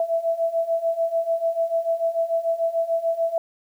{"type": "beating tone pair", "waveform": "sine", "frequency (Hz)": [659.3, 666.1], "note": ["E5", "E5"], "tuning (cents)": [0, 18], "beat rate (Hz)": 6.8, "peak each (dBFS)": [-25, -22], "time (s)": [0, 3.38], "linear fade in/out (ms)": 2, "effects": ["9-bit"]}